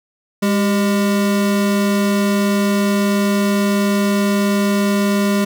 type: tone pair together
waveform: square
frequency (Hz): 203.5 / 392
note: G#3 / G4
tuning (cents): -35 / 0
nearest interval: major seventh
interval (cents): 1135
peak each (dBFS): -15 / -23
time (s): 0.42-5.45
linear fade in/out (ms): 10
effects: none

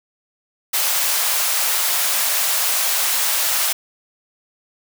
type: high-pass noise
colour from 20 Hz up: white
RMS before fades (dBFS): -19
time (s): 0.73-3.73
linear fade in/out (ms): 10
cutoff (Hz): 580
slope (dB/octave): 24
effects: none

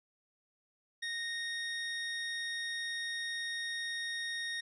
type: tone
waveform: 25% pulse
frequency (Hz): 1858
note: A#6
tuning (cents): -6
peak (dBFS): -32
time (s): 1.02-4.61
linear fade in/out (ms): 10
effects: resampled to 22050 Hz

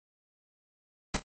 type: noise with echo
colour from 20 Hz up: pink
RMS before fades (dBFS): -28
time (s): 1.14-1.17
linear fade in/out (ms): 5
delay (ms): 28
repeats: 2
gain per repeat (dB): -12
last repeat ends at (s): 1.226
effects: MP3 32 kbps

